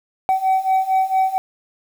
sine beating tone pair, 758 / 762.4 Hz, F#5 / G5, +42 / -48 cents, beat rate 4.4 Hz, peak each -17 / -15 dBFS, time 0.29-1.38 s, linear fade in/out 0 ms, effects tanh soft clip ceiling -12 dBFS + 7-bit

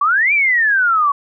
sine exponential two-way sweep, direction up then down, 1108.7 to 2405 to 1108.7 Hz, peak -11 dBFS, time 0.01-1.12 s, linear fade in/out 5 ms, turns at 0.33 s, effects none

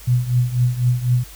sine tone with tremolo, 123.47 Hz, B2, in tune, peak -11 dBFS, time 0.07-1.24 s, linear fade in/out 10 ms, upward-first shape triangle, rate 4 Hz, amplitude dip 85%, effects added 50 Hz sine -40 dBFS peak until 1.35 s + white hiss -42 dBFS RMS until 1.35 s

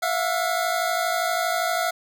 25% pulse tone pair together, 666.5 / 719 Hz, E5 / F#5, +19 / -50 cents, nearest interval minor second, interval 131 cents, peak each -21 dBFS, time 0.02-1.91 s, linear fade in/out 10 ms, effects none

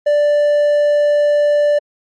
triangle tone, 587.3 Hz, D5, in tune, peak -8 dBFS, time 0.06-1.79 s, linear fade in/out 10 ms, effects MP3 48 kbps

